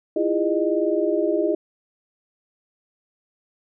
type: tone cluster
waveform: sine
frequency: 326.6 / 346 / 406.9 / 614 Hz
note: E4 / F4 / G#4 / D#5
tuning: -16 / -16 / -35 / -23 cents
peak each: -24 dBFS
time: 0.16-1.55 s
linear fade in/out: 5 ms
effects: none